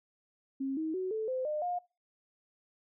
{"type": "tone with pitch steps", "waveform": "sine", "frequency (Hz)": [269.6, 316.9, 372.6, 438, 514.9, 605.2, 711.5], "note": ["C#4", "D#4", "F#4", "A4", "C5", "D#5", "F5"], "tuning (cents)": [-48, 32, 12, -8, -28, -48, 32], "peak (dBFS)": -31, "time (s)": [0.6, 1.79], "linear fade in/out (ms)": 10, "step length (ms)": 170, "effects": ["noise-tail reverb RT60 0.3 s tail -23 dB re dry"]}